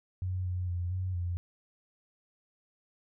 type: tone with pitch steps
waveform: sine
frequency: 92.1 / 90.5 / 88.1 / 92.6 / 87.9 Hz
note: F#2 / F#2 / F2 / F#2 / F2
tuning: -7 / -38 / +16 / +2 / +12 cents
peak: -30 dBFS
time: 0.22-1.37 s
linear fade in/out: 0 ms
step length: 230 ms
effects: none